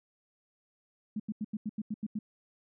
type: tone bursts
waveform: sine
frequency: 213 Hz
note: G#3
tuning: 44 cents sharp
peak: -31 dBFS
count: 9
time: 1.16-2.19 s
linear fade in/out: 5 ms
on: 38 ms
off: 86 ms
effects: none